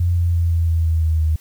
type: tone with pitch steps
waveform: sine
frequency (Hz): 87.31 / 86.01 / 84.73 / 83.46 / 82.22 / 80.99 / 79.79 / 78.6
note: F2 / F2 / E2 / E2 / E2 / E2 / D#2 / D#2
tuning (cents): 0 / -26 / +48 / +22 / -4 / -30 / +44 / +18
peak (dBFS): -14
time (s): 0-1.36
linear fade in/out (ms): 5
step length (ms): 170
effects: white hiss -51 dBFS RMS until 1.4 s